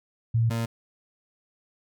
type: tone pair in turn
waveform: sine / 30% pulse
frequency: 114.7 / 115.16 Hz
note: A#2 / A#2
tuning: -28 / -21 cents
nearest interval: unison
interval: 7 cents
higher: second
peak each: -19 / -23 dBFS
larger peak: first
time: 0.34-0.5 / 0.5-0.66 s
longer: neither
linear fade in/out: 10 ms
effects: none